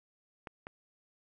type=clicks; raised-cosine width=0.5 ms; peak=-27 dBFS; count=2; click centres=0.472 / 0.669 s; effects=none